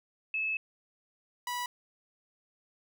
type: tone pair in turn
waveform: sine / sawtooth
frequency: 2600 / 979.3 Hz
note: E7 / B5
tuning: -24 / -15 cents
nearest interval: octave + perfect fourth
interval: 1691 cents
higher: first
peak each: -29 / -29 dBFS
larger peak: neither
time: 0.34-0.57 / 1.47-1.66 s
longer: first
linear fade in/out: 2 ms
effects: none